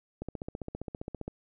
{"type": "click train", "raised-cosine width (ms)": 2, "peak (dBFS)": -23, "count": 17, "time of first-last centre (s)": [0.22, 1.28], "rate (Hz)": 15.1, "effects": []}